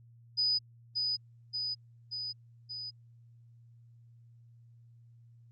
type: tone with echo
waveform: sine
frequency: 4978 Hz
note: D#8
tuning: in tune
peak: -26 dBFS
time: 0.37-0.59 s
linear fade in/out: 20 ms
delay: 580 ms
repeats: 4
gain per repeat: -3 dB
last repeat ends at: 2.91 s
effects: added 117 Hz sine -55 dBFS peak until 5.51 s + Opus 48 kbps